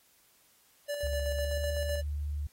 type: tone with tremolo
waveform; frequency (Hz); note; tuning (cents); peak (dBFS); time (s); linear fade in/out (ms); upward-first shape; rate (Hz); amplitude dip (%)
square; 581; D5; -19; -32; 0.88-2.02; 20; square; 7.9; 35
type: tone with pitch glide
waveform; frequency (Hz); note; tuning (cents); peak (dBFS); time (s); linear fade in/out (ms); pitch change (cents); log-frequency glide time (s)
sine; 69.3 to 73.42; C#2 to D2; 0 to 0; -31; 1.03-2.47; 5; +100; 1.31-1.67
effects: white hiss -65 dBFS RMS until 2.52 s + AAC 48 kbps